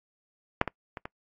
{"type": "clicks", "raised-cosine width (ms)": 0.5, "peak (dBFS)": [-6, -15, -21, -21], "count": 4, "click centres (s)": [0.614, 0.677, 0.972, 1.055], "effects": ["noise-tail reverb RT60 0.1 s tail -24 dB re dry", "AAC 48 kbps"]}